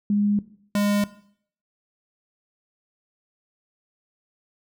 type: tone pair in turn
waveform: sine / square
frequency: 205.4 / 204.5 Hz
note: G#3 / G#3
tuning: -19 / -26 cents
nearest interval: unison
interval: 7 cents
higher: first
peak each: -18 / -20 dBFS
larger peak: first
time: 0.1-0.39 / 0.75-1.04 s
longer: neither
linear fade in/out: 2 ms
effects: noise-tail reverb RT60 0.6 s tail -17 dB re dry